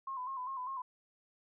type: tone with vibrato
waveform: sine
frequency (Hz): 1039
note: C6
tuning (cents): -12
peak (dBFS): -37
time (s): 0.07-0.82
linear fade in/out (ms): 5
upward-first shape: square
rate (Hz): 5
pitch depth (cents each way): 59
effects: none